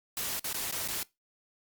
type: noise with dropouts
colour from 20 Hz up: white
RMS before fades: -34 dBFS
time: 0.17-1.03 s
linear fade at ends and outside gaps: 1 ms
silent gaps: 0.395-0.443 / 0.529-0.543 / 0.712-0.724 / 0.877-0.885 s
effects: noise-tail reverb RT60 0.2 s tail -21 dB re dry + Opus 48 kbps